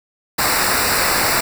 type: noise with comb filter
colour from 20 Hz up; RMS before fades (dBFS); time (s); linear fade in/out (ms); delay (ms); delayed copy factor
pink; -17; 0.38-1.41; 10; 0.31; -0.8
effects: none